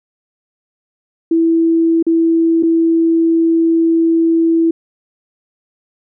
sine tone with dropouts, 329.6 Hz, E4, in tune, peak -9 dBFS, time 1.31-4.71 s, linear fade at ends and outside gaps 5 ms, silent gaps 2.027-2.066 / 2.627-2.632 s, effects none

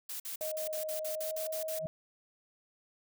blue noise bursts, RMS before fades -40 dBFS, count 11, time 0.09-1.79 s, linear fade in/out 5 ms, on 110 ms, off 49 ms
sine tone with pitch glide, 624 to 632.7 Hz, D#5 to D#5, +5 to +29 cents, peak -35 dBFS, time 0.41-1.87 s, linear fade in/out 0 ms, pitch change +24 cents, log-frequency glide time 1.11-1.43 s
sine tone with exponential growth, 160 Hz, D#3, 49 cents sharp, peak -33 dBFS, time 1.78-1.86 s, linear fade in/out 2 ms, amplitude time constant 16 ms
effects none

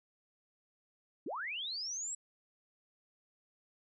sine linear sweep, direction up, 218.1 to 7880 Hz, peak -37 dBFS, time 1.26-2.15 s, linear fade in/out 5 ms, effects none

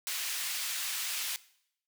pink high-pass noise, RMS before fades -35 dBFS, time 0.07-1.36 s, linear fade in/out 0 ms, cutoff 2300 Hz, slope 12 dB/octave, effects noise-tail reverb RT60 0.7 s tail -19 dB re dry

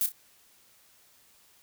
violet noise with echo, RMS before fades -26 dBFS, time 0.01-0.06 s, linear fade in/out 0 ms, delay 30 ms, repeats 2, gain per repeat -10 dB, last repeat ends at 0.12 s, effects white hiss -61 dBFS RMS until 1.62 s

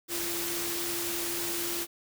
sine tone in noise, 342.9 Hz, F4, 32 cents flat, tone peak -37 dBFS, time 0.08-1.87 s, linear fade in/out 50 ms, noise white, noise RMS -33 dBFS, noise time 0.08-1.87 s, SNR -7 dB, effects none

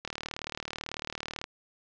click train, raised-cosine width 0.2 ms, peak -17 dBFS, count 54, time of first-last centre 0.05-1.441 s, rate 38.1 Hz, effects low-pass 6000 Hz 12 dB/octave

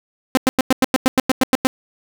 sawtooth tone bursts, 260 Hz, C4, 11 cents flat, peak -7 dBFS, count 12, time 0.35-1.67 s, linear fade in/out 0 ms, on 22 ms, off 96 ms, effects none

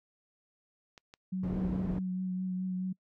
clicks, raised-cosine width 0.2 ms, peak -33 dBFS, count 2, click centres 0.978 / 1.139 s
sine tone with vibrato, 185 Hz, F#3, in tune, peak -31 dBFS, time 1.32-2.93 s, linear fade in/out 10 ms, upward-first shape triangle, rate 4.7 Hz, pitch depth 21 cents each way
white low-pass noise, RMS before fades -37 dBFS, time 1.43-1.99 s, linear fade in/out 5 ms, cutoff 260 Hz, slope 12 dB/octave
effects noise-tail reverb RT60 0.1 s tail -26 dB re dry

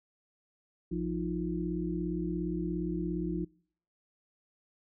harmonic tone with a mistuned harmonic, 58 Hz, A#1, 8 cents flat, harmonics 1 / 3 / 5 / 6, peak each -40 / -34 / -36 / -37 dBFS, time 0.91-3.45 s, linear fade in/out 10 ms, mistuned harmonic 5, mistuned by +120 cents, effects noise-tail reverb RT60 0.6 s tail -26 dB re dry

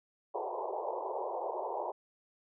white band-pass noise, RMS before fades -37 dBFS, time 0.34-1.92 s, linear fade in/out 10 ms, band 360 to 1000 Hz, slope 96 dB/octave, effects none

